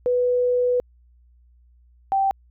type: tone pair in turn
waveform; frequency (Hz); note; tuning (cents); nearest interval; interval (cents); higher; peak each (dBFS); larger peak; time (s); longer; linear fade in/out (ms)
sine; 493.9 / 779.5; B4 / G5; 0 / -10; minor sixth; 790; second; -17; neither; 0.06-0.8 / 2.12-2.31; first; 0
effects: added 60 Hz sine -52 dBFS peak until 2.5 s